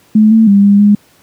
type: tone with pitch steps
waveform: sine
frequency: 215.2 / 222.9 / 199.9 / 201.7 / 205.8 Hz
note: A3 / A3 / G3 / G3 / G#3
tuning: -38 / +23 / +34 / +50 / -16 cents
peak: -3 dBFS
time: 0.15-0.95 s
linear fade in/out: 5 ms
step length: 160 ms
effects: pink hiss -48 dBFS RMS until 1.22 s + high-pass 100 Hz 12 dB/octave